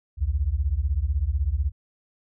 sine beating tone pair, 62.7 / 78.7 Hz, B1 / D#2, +27 / +20 cents, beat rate 16 Hz, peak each -24 dBFS, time 0.17-1.72 s, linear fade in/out 50 ms, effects none

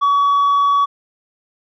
sine tone with tanh clipping, 1132 Hz, C#6, 36 cents sharp, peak -12 dBFS, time 0.01-0.86 s, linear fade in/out 20 ms, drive 2 dB, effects none

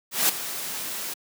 white noise with ADSR envelope, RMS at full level -19 dBFS, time 0.11-1.14 s, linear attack 180 ms, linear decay 8 ms, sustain -13 dB, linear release 8 ms, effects high-pass 150 Hz 12 dB/octave

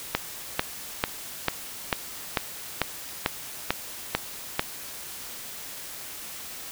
click train, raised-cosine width 0.3 ms, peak -5 dBFS, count 11, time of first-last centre 0.15-4.594 s, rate 2.25 Hz, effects white hiss -39 dBFS RMS until 6.71 s

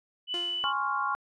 sine tone, 2982 Hz, F#7, 13 cents sharp, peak -29 dBFS, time 0.27-0.73 s, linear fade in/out 50 ms
sawtooth tone with exponential decay, 349.2 Hz, F4, in tune, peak -31 dBFS, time 0.34-0.94 s, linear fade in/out 1 ms, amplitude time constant 130 ms
sine chord, Db major seventh, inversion second, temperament equal, 830.6 / 1046.5 / 1108.7 / 1396.9 Hz, Ab5 / C6 / Db6 / F6, 0 / 0 / 0 / 0 cents, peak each -34 / -34 / -30 / -32 dBFS, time 0.64-1.15 s, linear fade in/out 0 ms
effects resampled to 22050 Hz

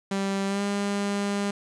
sawtooth tone with pitch glide, 196 to 201.6 Hz, G3 to G3, 0 to +49 cents, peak -21 dBFS, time 0.11-1.51 s, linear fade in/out 5 ms, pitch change +49 cents, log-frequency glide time 0.47-0.62 s, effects resampled to 22050 Hz + 8-bit

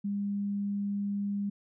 sine tone, 201.8 Hz, G#3, 49 cents flat, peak -29 dBFS, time 0.04-1.5 s, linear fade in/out 10 ms, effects none

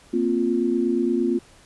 sine chord, Bb suspended second, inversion none, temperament equal, 233.1 / 261.6 / 349.2 Hz, Bb3 / C4 / F4, 0 / 0 / 0 cents, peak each -24 / -24 / -22 dBFS, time 0.13-1.39 s, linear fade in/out 10 ms, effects pink hiss -52 dBFS RMS until 1.65 s + resampled to 24000 Hz

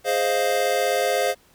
square chord, F minor seventh, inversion first, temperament equal, 415.3 / 523.3 / 622.3 / 698.5 Hz, Ab4 / C5 / Eb5 / F5, 0 / 0 / 0 / 0 cents, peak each -28 / -24 / -28 / -25 dBFS, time 0.04-1.35 s, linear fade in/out 50 ms, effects pink hiss -57 dBFS RMS until 1.54 s

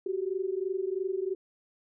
sine tone pair together, 370 / 393 Hz, F#4 / G4, 0 / +4 cents, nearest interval minor second, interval 104 cents, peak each -31 / -32 dBFS, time 0.06-1.35 s, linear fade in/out 5 ms, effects none

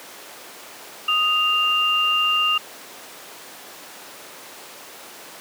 sine tone pair together, 1244.6 / 2794 Hz, D#6 / F7, 0 / 0 cents, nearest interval octave + major second, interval 1400 cents, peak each -22 / -18 dBFS, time 1.08-2.58 s, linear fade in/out 5 ms, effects pink hiss -39 dBFS RMS until 5.4 s + high-pass 400 Hz 12 dB/octave

